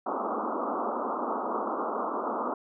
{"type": "band-pass noise", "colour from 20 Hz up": "white", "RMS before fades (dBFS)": -31, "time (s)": [0.06, 2.54], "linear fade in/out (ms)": 5, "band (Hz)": [210, 1300], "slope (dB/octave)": 96, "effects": []}